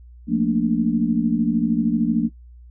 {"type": "chord", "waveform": "sine", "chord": "Bb major seventh", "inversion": "second", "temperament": "equal", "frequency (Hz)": [174.61, 220, 233.1, 293.7], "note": ["F3", "A3", "Bb3", "D4"], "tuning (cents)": [0, 0, 0, 0], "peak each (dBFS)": [-25, -22, -20, -24], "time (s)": [0.27, 2.3], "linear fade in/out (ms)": 50, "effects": ["noise-tail reverb RT60 0.1 s tail -21 dB re dry", "added 60 Hz sine -41 dBFS peak until 2.7 s"]}